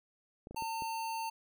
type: clicks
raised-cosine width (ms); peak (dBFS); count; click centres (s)
2; -33; 5; 0.471 / 0.51 / 0.546 / 0.623 / 0.822
type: tone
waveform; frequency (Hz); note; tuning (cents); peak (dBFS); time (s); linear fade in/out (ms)
square; 900; A5; +39; -36; 0.56-1.3; 10
effects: none